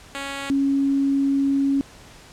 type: tone pair in turn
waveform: 5% pulse / sine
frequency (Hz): 277.2 / 276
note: C#4 / C#4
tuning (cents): 0 / -7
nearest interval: unison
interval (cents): 7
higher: first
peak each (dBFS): -17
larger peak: neither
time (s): 0.15-0.5 / 0.5-1.81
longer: second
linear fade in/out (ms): 0
effects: pink hiss -46 dBFS RMS until 2.32 s + low-pass 9000 Hz 12 dB/octave